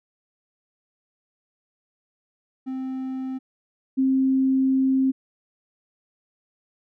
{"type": "tone pair in turn", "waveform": ["triangle", "sine"], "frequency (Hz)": [261.6, 264.8], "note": ["C4", "C4"], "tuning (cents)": [0, 21], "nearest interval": "unison", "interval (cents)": 21, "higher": "second", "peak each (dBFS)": [-25, -17], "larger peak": "second", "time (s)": [[2.66, 3.39], [3.97, 5.12]], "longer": "second", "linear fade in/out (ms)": 20, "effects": []}